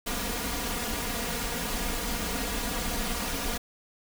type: noise with comb filter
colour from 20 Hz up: pink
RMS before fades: -31 dBFS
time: 0.06-3.58 s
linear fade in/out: 10 ms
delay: 4.2 ms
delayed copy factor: +0.8
effects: none